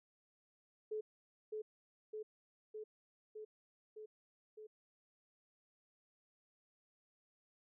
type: tone with echo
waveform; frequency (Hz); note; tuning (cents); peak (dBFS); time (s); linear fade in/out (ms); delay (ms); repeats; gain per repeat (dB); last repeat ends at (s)
sine; 430.2; A4; -39; -38; 0.91-1.01; 10; 610; 6; -2; 4.67
effects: none